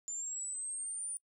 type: linear sweep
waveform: sine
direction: up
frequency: 7100 to 9397 Hz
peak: -37 dBFS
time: 0.08-1.17 s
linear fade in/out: 0 ms
effects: noise-tail reverb RT60 0.1 s tail -25 dB re dry